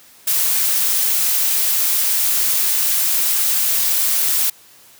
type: noise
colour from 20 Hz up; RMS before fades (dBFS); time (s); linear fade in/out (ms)
blue; -17; 0.27-4.5; 5
effects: white hiss -47 dBFS RMS until 4.99 s + high-pass 60 Hz 12 dB/octave